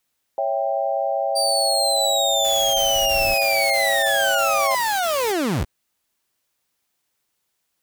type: chord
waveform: sine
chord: C# diminished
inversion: none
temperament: equal with one note detuned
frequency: 554.4 / 659.3 / 789.9 Hz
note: C#5 / E5 / G5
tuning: 0 / 0 / +13 cents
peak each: -24 dBFS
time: 0.38-4.75 s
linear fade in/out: 2 ms
type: linear sweep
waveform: 30% pulse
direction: down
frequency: 4699 to 38.89 Hz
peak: -17 dBFS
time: 1.35-5.65 s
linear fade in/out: 20 ms
type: noise with exponential growth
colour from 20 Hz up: brown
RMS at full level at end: -29 dBFS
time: 1.63-3.34 s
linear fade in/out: 1 ms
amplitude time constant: 370 ms
type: noise bursts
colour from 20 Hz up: white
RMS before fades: -33 dBFS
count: 9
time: 2.44-5.324 s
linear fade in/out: 10 ms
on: 300 ms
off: 23 ms
effects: white hiss -74 dBFS RMS until 7.82 s